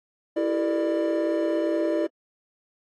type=tone cluster; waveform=triangle; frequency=331.3 / 388.3 / 431.1 / 468.6 / 596 Hz; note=E4 / G4 / A4 / A#4 / D5; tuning=+9 / -16 / -35 / +9 / +25 cents; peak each=-23 / -31 / -32 / -32 / -24 dBFS; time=0.36-2.07 s; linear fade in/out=10 ms; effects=AAC 32 kbps